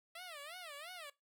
10% pulse tone with vibrato, 646 Hz, E5, 35 cents flat, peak -39 dBFS, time 0.15-1.1 s, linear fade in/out 5 ms, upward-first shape sine, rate 2.9 Hz, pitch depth 230 cents each way, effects noise-tail reverb RT60 0.2 s tail -19 dB re dry

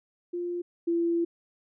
sine tone pair in turn, 350 / 338.7 Hz, F4 / E4, +4 / +47 cents, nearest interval minor second, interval 57 cents, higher first, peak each -29 / -23 dBFS, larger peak second, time 0.33-0.62 / 0.87-1.25 s, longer second, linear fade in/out 10 ms, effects none

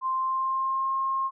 sine tone with pitch glide, 1046.5 to 1069.7 Hz, C6 to C6, 0 to +38 cents, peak -24 dBFS, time 0.01-1.31 s, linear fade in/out 50 ms, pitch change +38 cents, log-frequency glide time 0.14-0.93 s, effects none

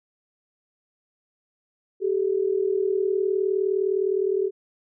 sine tone pair together, 384 / 423.6 Hz, G4 / G#4, -36 / +34 cents, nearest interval major second, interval 170 cents, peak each -22 / -25 dBFS, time 2-4.51 s, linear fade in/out 50 ms, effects none

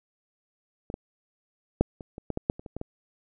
clicks, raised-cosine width 2 ms, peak -22 / -19 / -6 / -26 / -25 / -16 / -15 / -9 / -27 / -26 / -21 / -20 dBFS, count 12, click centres 0.901 / 0.941 / 1.81 / 2.008 / 2.181 / 2.303 / 2.374 / 2.499 / 2.595 / 2.662 / 2.766 / 2.814 s, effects none

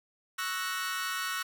sawtooth chord, F# dominant seventh, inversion second, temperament equal, 1108.7 / 1318.5 / 1480 / 1864.7 Hz, C#6 / E6 / F#6 / A#6, 0 / 0 / 0 / 0 cents, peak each -35 / -34 / -32 / -35 dBFS, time 0.38-1.43 s, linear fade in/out 10 ms, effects none

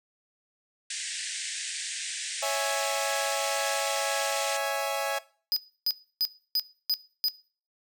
white band-pass noise, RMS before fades -35 dBFS, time 0.9-4.57 s, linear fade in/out 5 ms, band 1600 to 9100 Hz, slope 96 dB/octave
sawtooth chord, C# minor, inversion none, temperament equal, 554.4 / 659.3 / 830.6 Hz, C#5 / E5 / G#5, 0 / 0 / 0 cents, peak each -28 dBFS, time 2.42-5.19 s, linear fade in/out 10 ms
square tone bursts, 4978 Hz, D#8, in tune, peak -23 dBFS, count 6, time 5.52-7.284 s, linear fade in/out 0 ms, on 44 ms, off 300 ms
effects noise-tail reverb RT60 0.4 s tail -19 dB re dry

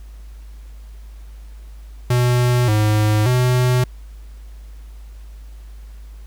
square tone with pitch steps, 123.1 / 106.5 / 125.3 Hz, B2 / G#2 / B2, -5 / +44 / +25 cents, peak -14 dBFS, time 2.1-3.84 s, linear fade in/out 5 ms, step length 580 ms, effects added 52 Hz sine -34 dBFS peak until 6.26 s + pink hiss -54 dBFS RMS until 6.26 s

